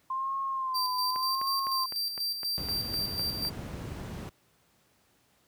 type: tone with vibrato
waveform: sine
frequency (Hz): 1044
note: C6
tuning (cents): -4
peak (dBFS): -29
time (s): 0.1-1.86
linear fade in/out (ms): 5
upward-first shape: sine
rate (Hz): 0.86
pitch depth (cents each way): 64
type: tone with tremolo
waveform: 45% pulse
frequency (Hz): 4699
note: D8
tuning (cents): 0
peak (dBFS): -28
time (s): 0.74-3.5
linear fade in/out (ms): 20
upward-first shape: square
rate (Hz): 4.1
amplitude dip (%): 50
type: click train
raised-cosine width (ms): 0.5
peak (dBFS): -26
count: 10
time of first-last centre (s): 1.16-3.45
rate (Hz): 3.93
type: noise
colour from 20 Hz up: brown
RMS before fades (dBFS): -34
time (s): 2.58-4.29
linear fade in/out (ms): 0
effects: pink hiss -67 dBFS RMS until 5.47 s + high-pass 80 Hz 12 dB/octave